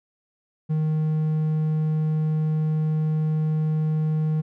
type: tone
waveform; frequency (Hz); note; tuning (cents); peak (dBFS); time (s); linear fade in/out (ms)
triangle; 155.56; D#3; 0; -18; 0.69-4.42; 20
effects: none